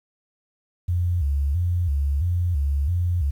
sine tone with vibrato, 78.8 Hz, D#2, 23 cents sharp, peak -19 dBFS, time 0.88-3.31 s, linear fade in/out 10 ms, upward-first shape square, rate 1.5 Hz, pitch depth 190 cents each way, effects 9-bit

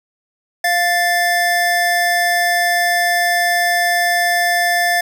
square tone pair together, 698.5 / 1760 Hz, F5 / A6, 0 / 0 cents, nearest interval octave + major third, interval 1600 cents, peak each -17 dBFS, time 0.64-5.01 s, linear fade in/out 5 ms, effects none

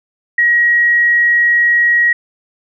sine tone, 1900 Hz, A#6, 33 cents sharp, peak -8 dBFS, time 0.38-2.13 s, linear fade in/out 5 ms, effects none

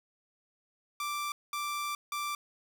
sawtooth tone bursts at uneven times, 1174.7 Hz, D6, in tune, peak -29 dBFS, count 3, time 1-1.32 / 1.53-1.95 / 2.12-2.35 s, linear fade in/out 2 ms, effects none

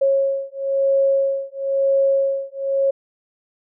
sine beating tone pair, 546 / 547 Hz, C#5 / C#5, -26 / -23 cents, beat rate 1 Hz, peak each -19 dBFS, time 0.01-2.91 s, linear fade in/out 10 ms, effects none

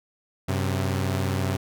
sawtooth tone pair together, 94.7 / 131.98 Hz, F#2 / C3, +41 / +15 cents, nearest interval tritone, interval 574 cents, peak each -21 / -24 dBFS, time 0.48-1.57 s, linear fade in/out 10 ms, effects none

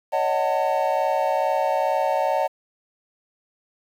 triangle chord, D# half-diminished seventh, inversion third, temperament just, 560 / 622.3 / 746.7 / 896 Hz, C#5 / D#5 / F#5 / A5, +18 / 0 / +16 / +31 cents, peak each -23 dBFS, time 0.12-2.48 s, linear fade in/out 20 ms, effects 8-bit

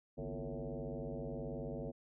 sine tone with frequency modulation, 155.56 Hz, D#3, in tune, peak -39 dBFS, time 0.17-1.92 s, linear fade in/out 20 ms, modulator 98.7 Hz, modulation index 4.7, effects none

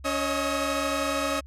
sawtooth tone cluster, 280.9 / 549 / 623 / 1276 Hz, C#4 / C#5 / D#5 / D#6, +23 / -17 / +2 / +43 cents, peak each -27 dBFS, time 0.04-1.41 s, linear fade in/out 20 ms, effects added 68 Hz sine -42 dBFS peak until 1.46 s + low-pass 11000 Hz 12 dB/octave

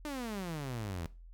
sawtooth exponential sweep, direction down, 306.2 to 79.4 Hz, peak -33 dBFS, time 0.05-1.06 s, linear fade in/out 0 ms, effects noise-tail reverb RT60 0.3 s tail -18 dB re dry + added 42 Hz sine -49 dBFS peak until 1.33 s

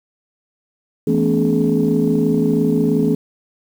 sine tone cluster, 165.3 / 217.9 / 243.8 / 280.6 / 424.6 Hz, E3 / A3 / B3 / C#4 / G#4, +5 / -17 / -22 / +21 / +38 cents, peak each -19 dBFS, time 1.07-3.15 s, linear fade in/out 5 ms, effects tanh soft clip ceiling -5 dBFS + 7-bit

